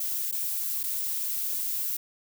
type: noise with dropouts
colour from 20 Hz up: violet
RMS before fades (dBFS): -30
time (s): 0-1.97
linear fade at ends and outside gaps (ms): 5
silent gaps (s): 0.314-0.323 / 0.832-0.836
effects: none